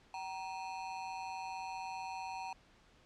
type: ring-modulated tone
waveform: square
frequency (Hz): 852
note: G#5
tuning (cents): +44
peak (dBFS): -38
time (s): 0.14-2.53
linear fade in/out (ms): 2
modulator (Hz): 87.7
effects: pink hiss -65 dBFS RMS until 3.05 s + low-pass 5000 Hz 12 dB/octave